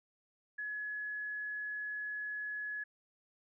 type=tone; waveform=sine; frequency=1694 Hz; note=G#6; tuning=34 cents sharp; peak=-37 dBFS; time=0.58-2.84 s; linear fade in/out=10 ms; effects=none